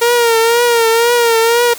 sawtooth tone with vibrato, 466.2 Hz, A#4, in tune, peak -5 dBFS, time 0.01-1.74 s, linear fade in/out 10 ms, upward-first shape triangle, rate 2 Hz, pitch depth 67 cents each way, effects white hiss -31 dBFS RMS until 1.78 s

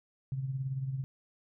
sine tone with tremolo, 133.4 Hz, C3, 34 cents sharp, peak -29 dBFS, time 0.32-1.04 s, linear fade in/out 0 ms, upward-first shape triangle, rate 18 Hz, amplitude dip 65%, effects none

